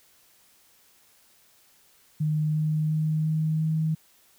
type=tone with pitch steps; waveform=sine; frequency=153.4 / 154.56 / 155.72 / 156.89 / 158.08 Hz; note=D#3 / D#3 / D#3 / D#3 / D#3; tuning=-24 / -11 / +2 / +15 / +28 cents; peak=-22 dBFS; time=2.2-3.95 s; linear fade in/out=10 ms; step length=350 ms; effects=white hiss -60 dBFS RMS until 4.38 s